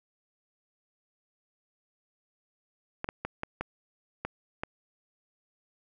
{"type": "clicks", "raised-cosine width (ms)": 0.5, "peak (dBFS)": -17, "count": 7, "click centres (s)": [3.044, 3.089, 3.25, 3.434, 3.61, 4.25, 4.635], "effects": []}